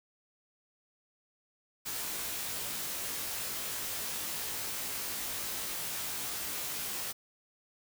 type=noise with comb filter; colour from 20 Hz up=white; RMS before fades=-37 dBFS; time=1.85-7.13 s; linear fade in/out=20 ms; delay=19 ms; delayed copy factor=+0.95; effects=none